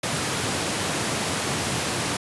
pink high-pass noise, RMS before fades -26 dBFS, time 0.03-2.17 s, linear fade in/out 5 ms, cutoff 100 Hz, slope 24 dB/octave, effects resampled to 24000 Hz

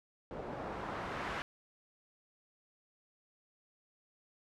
white noise with low-pass filter sweep, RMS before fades -41 dBFS, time 0.31-1.42 s, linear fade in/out 0 ms, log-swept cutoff 600 to 1700 Hz, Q 0.98, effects none

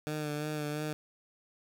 15% pulse tone with vibrato, 150.5 Hz, D3, 43 cents sharp, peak -27 dBFS, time 0.07-0.93 s, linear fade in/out 0 ms, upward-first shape sine, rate 2.9 Hz, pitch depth 30 cents each way, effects none

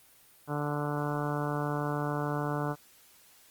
harmonic tone, 146.83 Hz, D3, in tune, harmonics 1 / 2 / 3 / 4 / 5 / 6 / 7 / 8 / 9 / 10, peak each -33 / -36 / -38 / -39 / -40 / -41 / -41 / -42 / -43 / -43 dBFS, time 0.47-2.76 s, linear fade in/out 50 ms, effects white hiss -59 dBFS RMS until 3.5 s + Opus 32 kbps

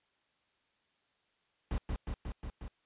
brown noise with echo, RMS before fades -33 dBFS, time 1.71-1.78 s, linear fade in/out 0 ms, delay 180 ms, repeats 5, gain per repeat -2 dB, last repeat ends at 2.68 s, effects white hiss -75 dBFS RMS until 2.85 s + resampled to 8000 Hz

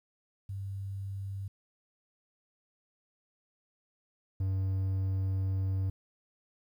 sine / triangle tone pair in turn, 98 / 95.43 Hz, G2 / G2, 0 / -46 cents, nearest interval unison, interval 46 cents, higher first, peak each -35 / -26 dBFS, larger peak second, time 0.49-1.48 / 4.4-5.9 s, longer second, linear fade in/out 5 ms, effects 11-bit

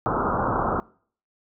white low-pass noise, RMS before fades -24 dBFS, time 0.06-0.8 s, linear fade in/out 0 ms, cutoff 1400 Hz, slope 96 dB/octave, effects noise-tail reverb RT60 0.5 s tail -23 dB re dry

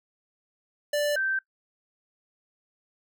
square / sine tone pair in turn, 587.3 / 1557.5 Hz, D5 / G6, 0 / -12 cents, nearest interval octave + perfect fourth, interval 1688 cents, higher second, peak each -24 dBFS, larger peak neither, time 0.93-1.16 / 1.16-1.39 s, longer neither, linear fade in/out 5 ms, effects noise-tail reverb RT60 0.1 s tail -20 dB re dry

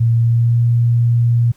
sine tone with pitch glide, 115.9 to 118.34 Hz, A#2 to A#2, -10 to +27 cents, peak -10 dBFS, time 0-1.52 s, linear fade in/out 10 ms, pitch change +37 cents, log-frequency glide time 0.15-0.61 s, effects pink hiss -54 dBFS RMS until 1.56 s

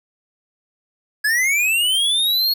square linear sweep, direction up, 1661.2 to 4355 Hz, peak -16 dBFS, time 1.24-2.54 s, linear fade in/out 10 ms, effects none

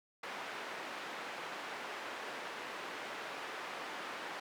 white band-pass noise, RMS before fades -44 dBFS, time 0.23-4.4 s, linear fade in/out 5 ms, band 320 to 1900 Hz, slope 12 dB/octave, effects none

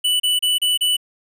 square tone bursts, 2971 Hz, F#7, 6 cents sharp, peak -16 dBFS, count 5, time 0.04-0.968 s, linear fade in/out 10 ms, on 160 ms, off 32 ms, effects none

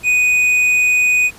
sine tone with tanh clipping, 2485 Hz, D#7, 3 cents flat, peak -12 dBFS, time 0.03-1.31 s, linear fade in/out 50 ms, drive 7 dB, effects pink hiss -41 dBFS RMS until 1.38 s + resampled to 32000 Hz

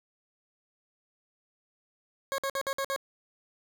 20% pulse tone bursts, 546 Hz, C#5, 26 cents flat, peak -24 dBFS, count 6, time 2.32-2.962 s, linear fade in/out 0 ms, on 62 ms, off 54 ms, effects none

